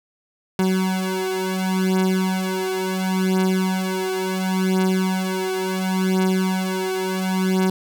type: beating tone pair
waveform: 30% pulse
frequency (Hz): 187.2 / 187.91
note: F#3 / F#3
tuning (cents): +20 / +27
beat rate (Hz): 0.71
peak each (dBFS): -20 / -19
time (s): 0.59-7.7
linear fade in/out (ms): 2
effects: none